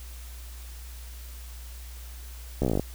slowing click train, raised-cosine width 2 ms, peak -12 dBFS, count 11, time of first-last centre 2.62-2.796 s, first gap 14 ms, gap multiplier 1.05, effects added 60 Hz sine -39 dBFS peak until 2.94 s + white hiss -49 dBFS RMS until 2.94 s

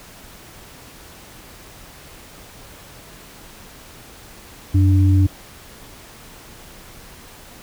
sine tone pair together, 92.5 / 293.3 Hz, F#2 / D4, 0 / -2 cents, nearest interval octave + minor sixth, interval 1998 cents, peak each -11 / -20 dBFS, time 4.74-5.27 s, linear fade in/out 10 ms, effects pink hiss -42 dBFS RMS until 7.62 s

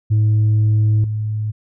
sine tone with level steps, 107.4 Hz, A2, 41 cents flat, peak -9 / -18 dBFS, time 0.1-1.52 s, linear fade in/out 20 ms, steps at 1.04 s, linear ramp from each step 2 ms, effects tanh soft clip ceiling -10 dBFS

